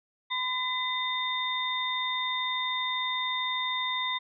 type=tone cluster; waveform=sine; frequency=1011 / 2019 / 3638 Hz; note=B5 / B6 / A#7; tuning=+40 / +38 / -43 cents; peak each=-32 / -33 / -31 dBFS; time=0.3-4.19 s; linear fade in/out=20 ms; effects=none